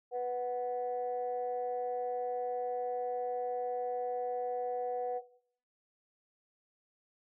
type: tone pair together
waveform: sine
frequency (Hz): 493.9 / 740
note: B4 / F#5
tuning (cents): 0 / 0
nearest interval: perfect fifth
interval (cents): 700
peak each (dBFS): -33 / -35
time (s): 0.11-5.22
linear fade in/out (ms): 50
effects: noise-tail reverb RT60 0.6 s tail -17 dB re dry + tanh soft clip ceiling -26 dBFS